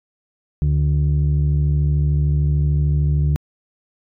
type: tone pair together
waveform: sine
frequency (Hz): 73.42 / 146.84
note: D2 / D3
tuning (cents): 0 / 0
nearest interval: octave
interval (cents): 1200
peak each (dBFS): -15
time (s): 0.62-3.36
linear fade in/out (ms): 0
effects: tanh soft clip ceiling -11 dBFS